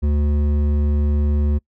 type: tone with hard clipping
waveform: sine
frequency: 73.42 Hz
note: D2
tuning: in tune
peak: -17 dBFS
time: 0.02-1.59 s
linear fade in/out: 20 ms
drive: 10 dB
effects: noise-tail reverb RT60 0.1 s tail -26 dB re dry